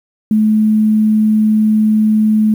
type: tone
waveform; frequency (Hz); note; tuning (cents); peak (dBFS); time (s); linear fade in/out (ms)
sine; 215.5; A3; -36; -8; 0.31-2.54; 2
effects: 7-bit